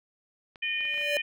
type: clicks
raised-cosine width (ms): 0.3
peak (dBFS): -31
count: 6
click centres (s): 0.558 / 0.808 / 0.853 / 0.942 / 0.978 / 1.013
type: harmonic tone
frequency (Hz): 611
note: D#5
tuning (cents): -32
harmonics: 3 / 4 / 5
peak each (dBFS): -35 / -29 / -34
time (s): 0.62-1.22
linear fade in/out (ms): 10
type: tone with exponential growth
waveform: square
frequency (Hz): 582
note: D5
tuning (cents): -16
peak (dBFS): -25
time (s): 0.76-1.17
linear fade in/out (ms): 1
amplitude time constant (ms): 88
effects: none

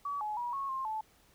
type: tone with pitch steps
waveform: sine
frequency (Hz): 1139 / 847 / 963 / 1098 / 1060 / 871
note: C#6 / G#5 / B5 / C#6 / C6 / A5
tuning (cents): +47 / +34 / -44 / -17 / +22 / -18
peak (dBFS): -33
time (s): 0.05-1.01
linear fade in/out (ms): 5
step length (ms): 160
effects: pink hiss -65 dBFS RMS until 1.34 s

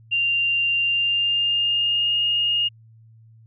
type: tone with pitch glide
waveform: sine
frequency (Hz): 2783 to 2846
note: F7 to F7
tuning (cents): -7 to +32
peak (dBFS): -18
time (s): 0.11-2.69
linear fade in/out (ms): 20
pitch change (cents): +39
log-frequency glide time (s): 0.81-2.18
effects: added 112 Hz sine -47 dBFS peak until 3.46 s

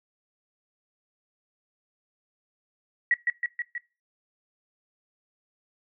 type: tone with echo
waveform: sine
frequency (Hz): 1922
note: B6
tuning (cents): -48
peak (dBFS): -18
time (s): 3.11-3.14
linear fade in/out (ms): 2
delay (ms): 160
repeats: 4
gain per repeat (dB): -3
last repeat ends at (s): 3.78
effects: noise-tail reverb RT60 0.3 s tail -22 dB re dry

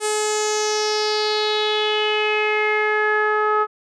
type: tone with low-pass filter sweep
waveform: sawtooth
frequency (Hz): 425.5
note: G#4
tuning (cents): +42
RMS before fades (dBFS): -20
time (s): 0-3.67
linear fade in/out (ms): 50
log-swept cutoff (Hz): 8600 to 1300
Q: 5
effects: none

